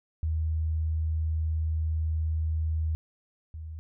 sine tone pair in turn, 79.3 / 79.3 Hz, D#2 / D#2, +33 / +33 cents, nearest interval unison, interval 0 cents, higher neither, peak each -25 / -36 dBFS, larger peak first, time 0.23-2.95 / 3.54-3.79 s, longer first, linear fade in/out 0 ms, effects none

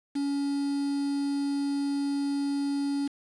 triangle tone with quantisation, 281.6 Hz, C#4, 27 cents sharp, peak -24 dBFS, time 0.15-3.08 s, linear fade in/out 10 ms, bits 7, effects resampled to 22050 Hz

